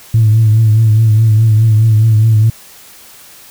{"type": "tone with vibrato", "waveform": "sine", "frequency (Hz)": 110, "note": "A2", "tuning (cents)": 0, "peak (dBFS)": -4, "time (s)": [0.14, 2.5], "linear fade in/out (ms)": 5, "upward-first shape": "triangle", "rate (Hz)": 4.8, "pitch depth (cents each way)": 61, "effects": ["tanh soft clip ceiling -1 dBFS", "white hiss -38 dBFS RMS until 3.5 s"]}